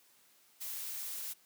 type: noise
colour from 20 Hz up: blue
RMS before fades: -41 dBFS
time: 0.6-1.34 s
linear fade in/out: 20 ms
effects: white hiss -66 dBFS RMS until 1.45 s + high-pass 150 Hz 12 dB/octave